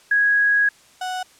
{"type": "tone pair in turn", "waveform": ["sine", "35% pulse"], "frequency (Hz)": [1657, 739], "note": ["G#6", "F#5"], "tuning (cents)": [-4, -2], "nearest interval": "octave + major second", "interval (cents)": 1398, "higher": "first", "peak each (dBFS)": [-14, -23], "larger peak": "first", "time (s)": [[0.11, 0.69], [1.01, 1.23]], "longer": "first", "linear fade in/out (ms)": 5, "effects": ["white hiss -52 dBFS RMS until 1.39 s", "low-pass 9000 Hz 12 dB/octave"]}